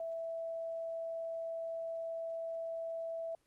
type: tone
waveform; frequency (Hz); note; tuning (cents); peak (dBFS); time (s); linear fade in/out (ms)
sine; 659.3; E5; 0; -37; 0-3.35; 2
effects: pink hiss -75 dBFS RMS until 3.46 s + Opus 32 kbps